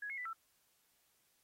sine tone with pitch steps, 1671 / 2167 / 1985 / 1333 Hz, G#6 / C#7 / B6 / E6, +10 / -40 / +8 / +19 cents, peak -40 dBFS, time 0.02-0.332 s, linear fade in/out 5 ms, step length 78 ms, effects white hiss -75 dBFS RMS until 1.43 s + AAC 48 kbps

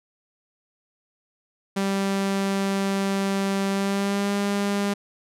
sawtooth tone with pitch glide, 196 to 201.4 Hz, G3 to G3, 0 to +47 cents, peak -18 dBFS, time 1.76-4.94 s, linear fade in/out 10 ms, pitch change +47 cents, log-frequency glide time 3.7-4.33 s, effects low-pass 11000 Hz 12 dB/octave

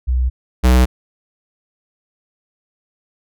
sine / square tone pair in turn, 62.8 / 62.8 Hz, B1 / B1, +30 / +30 cents, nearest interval unison, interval 0 cents, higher neither, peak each -13 / -9 dBFS, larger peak second, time 0.07-0.3 / 0.63-0.86 s, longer neither, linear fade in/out 20 ms, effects none

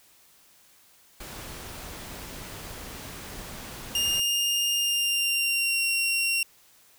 pink noise, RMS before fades -40 dBFS, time 1.2-4.2 s, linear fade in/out 5 ms
sawtooth tone with pitch glide, 2819 to 2747 Hz, F7 to F7, +16 to -29 cents, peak -20 dBFS, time 3.95-6.43 s, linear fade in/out 2 ms, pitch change -45 cents, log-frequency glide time 4.71-5.82 s
effects white hiss -58 dBFS RMS until 6.98 s

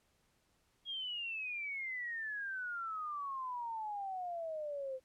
sine exponential sweep, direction down, 3300 to 512 Hz, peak -38 dBFS, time 0.85-5 s, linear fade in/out 50 ms, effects pink hiss -75 dBFS RMS until 5.04 s + low-pass 12000 Hz 12 dB/octave

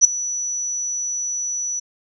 sine tone with ADSR envelope, 5920 Hz, F#8, in tune, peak -4 dBFS, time 0.01-1.8 s, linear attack 35 ms, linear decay 9 ms, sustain -18 dB, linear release 12 ms, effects none

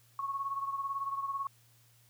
sine beating tone pair, 1100 / 1118 Hz, C#6 / C#6, -14 / +14 cents, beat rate 18 Hz, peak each -34 / -40 dBFS, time 0.19-1.47 s, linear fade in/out 2 ms, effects added 117 Hz sine -64 dBFS peak until 2.09 s + white hiss -66 dBFS RMS until 2.09 s

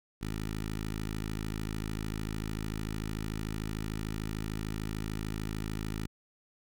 10% pulse tone with notch filter, 53.4 Hz, G#1, 49 cents sharp, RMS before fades -36 dBFS, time 0.21-6.07 s, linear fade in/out 10 ms, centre 690 Hz, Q 1.1, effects none

